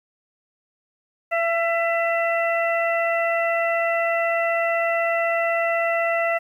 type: harmonic tone with a mistuned harmonic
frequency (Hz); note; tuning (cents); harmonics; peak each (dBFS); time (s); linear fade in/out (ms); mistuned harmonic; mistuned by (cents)
673; E5; +36; 1 / 2 / 3 / 4; -21 / -28 / -25 / -30; 1.31-6.39; 20; 3; -23
effects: 9-bit